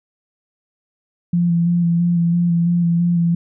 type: tone with vibrato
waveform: sine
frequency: 171.5 Hz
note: F3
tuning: 31 cents flat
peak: -13 dBFS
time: 1.33-3.35 s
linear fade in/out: 5 ms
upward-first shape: square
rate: 3 Hz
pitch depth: 19 cents each way
effects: none